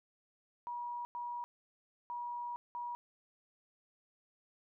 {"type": "tone bursts at uneven times", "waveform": "sine", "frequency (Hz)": 961, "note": "B5", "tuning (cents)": -48, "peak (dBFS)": -38, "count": 4, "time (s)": [[0.67, 1.05], [1.15, 1.44], [2.1, 2.56], [2.75, 2.95]], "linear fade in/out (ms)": 0, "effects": []}